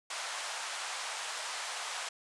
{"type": "band-pass noise", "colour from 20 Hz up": "pink", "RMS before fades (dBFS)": -39, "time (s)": [0.1, 2.09], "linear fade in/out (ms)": 5, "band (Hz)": [720, 9400], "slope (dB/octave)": 24, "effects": ["resampled to 24000 Hz"]}